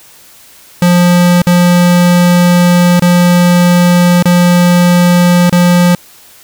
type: tone with dropouts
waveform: square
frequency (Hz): 176.3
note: F3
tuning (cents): +17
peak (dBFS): -5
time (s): 0.82-5.95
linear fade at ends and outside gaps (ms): 2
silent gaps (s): 1.419-1.469 / 2.996-3.021 / 4.226-4.255 / 5.496-5.525
effects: white hiss -39 dBFS RMS until 6.43 s